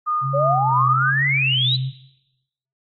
sine tone with tremolo, 1224 Hz, D#6, 29 cents flat, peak -18 dBFS, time 0.06-1.11 s, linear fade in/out 20 ms, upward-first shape sine, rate 3 Hz, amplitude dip 55%
sine tone with vibrato, 133 Hz, C3, 29 cents sharp, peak -21 dBFS, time 0.21-1.93 s, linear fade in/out 50 ms, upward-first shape triangle, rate 1.2 Hz, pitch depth 89 cents each way
sine exponential sweep, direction up, 541 to 4073 Hz, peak -17 dBFS, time 0.33-1.77 s, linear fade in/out 20 ms
effects noise-tail reverb RT60 0.9 s tail -17 dB re dry + Opus 32 kbps

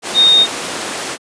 sine tone in noise, 3697 Hz, A#7, 15 cents flat, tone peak -6 dBFS, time 0.14-0.47 s, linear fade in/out 50 ms, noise pink, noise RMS -21 dBFS, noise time 0.02-1.18 s, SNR +12 dB, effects high-pass 300 Hz 12 dB/octave + resampled to 22050 Hz

